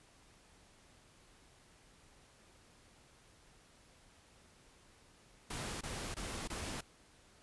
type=noise bursts; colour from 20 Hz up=pink; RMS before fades=-42 dBFS; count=4; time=5.5-6.809 s; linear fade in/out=5 ms; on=310 ms; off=23 ms; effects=pink hiss -64 dBFS RMS until 7.42 s + resampled to 24000 Hz